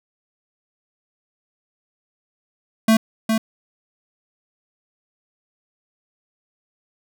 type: tone with echo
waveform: square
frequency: 222.1 Hz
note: A3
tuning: 16 cents sharp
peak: -12 dBFS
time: 2.88-2.97 s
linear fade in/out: 5 ms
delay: 410 ms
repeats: 1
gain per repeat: -5 dB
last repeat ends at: 3.38 s
effects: none